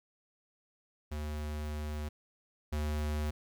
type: tone pair in turn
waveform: square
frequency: 75.3 / 75.3 Hz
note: D2 / D2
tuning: +44 / +44 cents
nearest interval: unison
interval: 0 cents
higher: neither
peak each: -36 / -32 dBFS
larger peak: second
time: 1.11-2.09 / 2.72-3.31 s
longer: first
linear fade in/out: 10 ms
effects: 12-bit